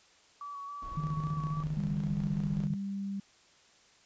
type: tone with vibrato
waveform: sine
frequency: 1137 Hz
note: C#6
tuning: 44 cents sharp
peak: -39 dBFS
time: 0.41-1.63 s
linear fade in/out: 2 ms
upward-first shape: square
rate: 3.6 Hz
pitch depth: 20 cents each way
type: noise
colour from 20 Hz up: brown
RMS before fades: -46 dBFS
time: 0.82-2.66 s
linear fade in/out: 5 ms
type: tone with tremolo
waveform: sine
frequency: 152.6 Hz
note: D#3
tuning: 33 cents flat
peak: -29 dBFS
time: 0.97-2.75 s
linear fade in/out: 5 ms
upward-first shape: square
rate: 15 Hz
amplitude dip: 55%
type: tone with pitch glide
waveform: sine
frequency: 199.6 to 197.65 Hz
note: G3 to G3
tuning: +32 to +15 cents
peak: -33 dBFS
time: 1.77-3.2 s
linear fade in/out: 5 ms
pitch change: -17 cents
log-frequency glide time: 1.9-2.56 s
effects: white hiss -62 dBFS RMS until 4.05 s + resampled to 16000 Hz